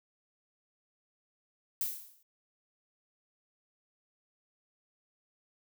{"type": "noise with exponential decay", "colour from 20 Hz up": "violet", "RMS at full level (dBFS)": -30, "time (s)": [1.81, 2.23], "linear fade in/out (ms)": 2, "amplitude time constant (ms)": 91, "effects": []}